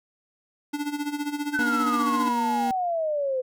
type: tone with tremolo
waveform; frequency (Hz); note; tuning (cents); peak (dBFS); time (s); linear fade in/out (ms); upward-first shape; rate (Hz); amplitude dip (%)
square; 292; D4; -10; -25; 0.73-2.29; 10; sine; 15; 75
type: exponential sweep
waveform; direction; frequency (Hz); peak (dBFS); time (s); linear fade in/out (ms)
sine; down; 1556 to 504; -23; 1.53-3.42; 20
type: tone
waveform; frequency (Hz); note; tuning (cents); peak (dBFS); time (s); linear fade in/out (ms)
40% pulse; 238.4; A#3; +39; -26; 1.59-2.71; 0
effects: none